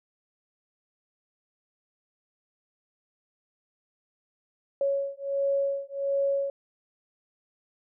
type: beating tone pair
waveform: sine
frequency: 554.4 / 555.8 Hz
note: C#5 / C#5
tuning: 0 / +4 cents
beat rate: 1.4 Hz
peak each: -28 dBFS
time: 4.81-6.5 s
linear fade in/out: 2 ms
effects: none